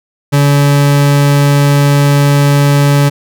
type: tone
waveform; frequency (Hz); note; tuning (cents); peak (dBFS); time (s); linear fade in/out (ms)
40% pulse; 142.8; D3; -48; -5; 0.32-3.1; 20
effects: none